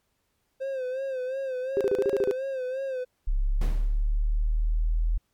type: tone with vibrato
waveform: triangle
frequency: 523.3 Hz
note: C5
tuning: in tune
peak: -26 dBFS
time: 0.6-3.05 s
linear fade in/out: 20 ms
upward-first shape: sine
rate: 2.8 Hz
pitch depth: 69 cents each way
type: tone bursts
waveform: sine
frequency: 400 Hz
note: G4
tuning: 35 cents sharp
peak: -20 dBFS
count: 8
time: 1.77-2.311 s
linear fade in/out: 0 ms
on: 37 ms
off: 35 ms
type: exponential sweep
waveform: sine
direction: up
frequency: 34 to 41.2 Hz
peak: -21 dBFS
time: 3.27-5.18 s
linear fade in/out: 10 ms
type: noise with exponential decay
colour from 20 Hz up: brown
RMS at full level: -29 dBFS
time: 3.61-4.12 s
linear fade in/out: 5 ms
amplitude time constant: 110 ms
effects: pink hiss -74 dBFS RMS until 5.33 s + MP3 96 kbps